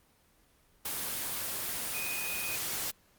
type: tone in noise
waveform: sine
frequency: 2489 Hz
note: D#7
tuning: in tune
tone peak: -36 dBFS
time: 1.94-2.56 s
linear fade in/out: 5 ms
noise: white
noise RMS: -35 dBFS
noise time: 0.85-2.91 s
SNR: -4 dB
effects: pink hiss -66 dBFS RMS until 3.18 s + Opus 24 kbps